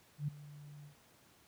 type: tone with ADSR envelope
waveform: sine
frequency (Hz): 146.4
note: D3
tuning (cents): -5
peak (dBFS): -31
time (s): 0.18-0.96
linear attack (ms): 100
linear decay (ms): 7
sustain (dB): -18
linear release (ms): 120
effects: pink hiss -65 dBFS RMS until 1.47 s + high-pass 80 Hz 12 dB/octave